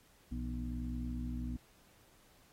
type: harmonic tone with a mistuned harmonic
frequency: 61 Hz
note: B1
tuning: 21 cents flat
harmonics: 1 / 2 / 3 / 4 / 5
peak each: -39 / -46 / -49 / -41 / -51 dBFS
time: 0.31-1.57 s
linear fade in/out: 10 ms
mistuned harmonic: 3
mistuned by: -120 cents
effects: pink hiss -66 dBFS RMS until 2.52 s + AAC 48 kbps